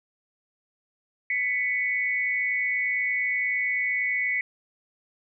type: tone pair together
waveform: sine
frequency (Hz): 1993.3 / 2222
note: B6 / C#7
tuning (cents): +16 / +4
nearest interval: major second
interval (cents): 188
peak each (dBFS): -26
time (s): 1.3-4.41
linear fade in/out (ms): 2
effects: none